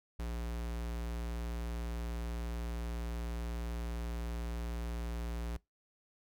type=tone; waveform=square; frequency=58.27 Hz; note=A#1; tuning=in tune; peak=-37 dBFS; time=0.19-5.57 s; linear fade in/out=5 ms; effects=noise-tail reverb RT60 0.2 s tail -23 dB re dry